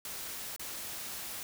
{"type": "noise with dropouts", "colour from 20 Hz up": "white", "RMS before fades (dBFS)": -41, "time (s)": [0.05, 1.43], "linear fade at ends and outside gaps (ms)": 1, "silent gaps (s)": [0.563, 0.595], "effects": []}